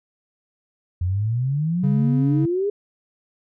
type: exponential sweep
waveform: sine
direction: up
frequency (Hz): 86 to 418.1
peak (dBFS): -19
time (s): 1.01-2.7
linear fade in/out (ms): 5
type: tone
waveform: triangle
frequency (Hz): 140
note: C#3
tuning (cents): +18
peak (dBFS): -16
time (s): 1.83-2.46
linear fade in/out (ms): 10
effects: none